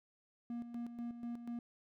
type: tone with tremolo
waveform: triangle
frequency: 237 Hz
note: A#3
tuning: 29 cents sharp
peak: -37 dBFS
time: 0.5-1.59 s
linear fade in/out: 2 ms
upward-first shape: square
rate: 4.1 Hz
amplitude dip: 60%
effects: none